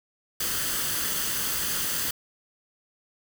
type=noise with comb filter; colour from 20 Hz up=white; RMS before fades=-28 dBFS; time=0.4-2.11 s; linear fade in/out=5 ms; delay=0.64 ms; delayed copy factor=+0.5; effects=none